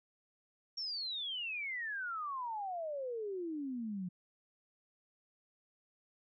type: exponential sweep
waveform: sine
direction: down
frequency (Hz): 5588 to 174.61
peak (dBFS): -37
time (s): 0.77-4.09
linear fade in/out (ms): 10
effects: none